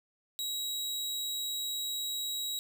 sawtooth tone, 3852 Hz, B7, 44 cents flat, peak -30 dBFS, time 0.39-2.59 s, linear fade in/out 0 ms, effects none

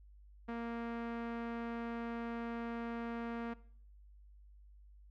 sawtooth tone with low-pass filter, 233.1 Hz, A#3, in tune, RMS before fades -41 dBFS, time 0.48-3.54 s, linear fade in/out 10 ms, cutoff 1800 Hz, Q 0.99, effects noise-tail reverb RT60 0.6 s tail -20 dB re dry + added 50 Hz sine -56 dBFS peak until 5.1 s

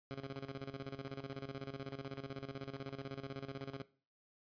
15% pulse tone with tremolo, 136.3 Hz, C#3, 29 cents flat, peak -35 dBFS, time 0.11-3.82 s, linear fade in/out 0 ms, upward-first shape square, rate 16 Hz, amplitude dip 75%, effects noise-tail reverb RT60 0.4 s tail -18 dB re dry + resampled to 11025 Hz

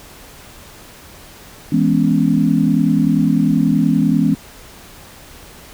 sine chord, C# minor seventh, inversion first, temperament equal, 164.81 / 207.7 / 246.9 / 277.2 Hz, E3 / G#3 / B3 / C#4, 0 / 0 / 0 / 0 cents, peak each -17 dBFS, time 1.72-4.35 s, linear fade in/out 5 ms, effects pink hiss -40 dBFS RMS until 5.73 s

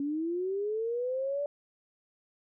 sine linear sweep, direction up, 277.2 to 584 Hz, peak -29 dBFS, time 0-1.46 s, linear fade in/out 2 ms, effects none

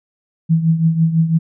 sine tone with tremolo, 163 Hz, E3, 19 cents flat, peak -8 dBFS, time 0.49-1.39 s, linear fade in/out 20 ms, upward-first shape triangle, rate 6 Hz, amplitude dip 75%, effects none

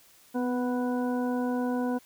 harmonic tone with a mistuned harmonic, 246.9 Hz, B3, in tune, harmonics 1 / 2 / 3 / 4 / 6, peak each -27 / -33 / -37 / -39 / -43 dBFS, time 0.34-1.99 s, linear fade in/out 20 ms, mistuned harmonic 1, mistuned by +20 cents, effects white hiss -58 dBFS RMS until 2.05 s

